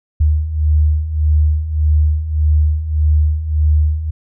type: beating tone pair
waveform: sine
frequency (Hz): 75.1 / 76.8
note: D2 / D#2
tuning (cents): +39 / -22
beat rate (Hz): 1.7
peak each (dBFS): -17 / -12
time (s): 0.2-4.11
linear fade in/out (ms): 10
effects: none